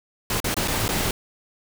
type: noise with dropouts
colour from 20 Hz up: pink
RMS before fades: -24 dBFS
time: 0.3-1.11 s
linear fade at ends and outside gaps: 2 ms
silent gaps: 0.402-0.443 / 0.543-0.566 / 0.677-0.681 / 0.881-0.889 s
effects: none